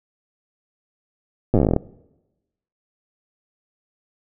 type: slowing click train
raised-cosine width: 2 ms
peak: -4 dBFS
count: 15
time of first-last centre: 1.54-1.764 s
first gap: 8 ms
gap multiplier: 1.1
effects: noise-tail reverb RT60 1.0 s tail -22 dB re dry